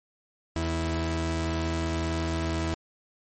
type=tone pair together; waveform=sawtooth; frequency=81.9 / 163.8 Hz; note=E2 / E3; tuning=-11 / -11 cents; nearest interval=octave; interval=1200 cents; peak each=-24 / -24 dBFS; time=0.56-2.74 s; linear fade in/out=0 ms; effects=MP3 32 kbps